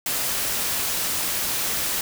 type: noise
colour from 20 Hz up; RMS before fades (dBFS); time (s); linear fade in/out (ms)
white; -25; 0.06-2.01; 2
effects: none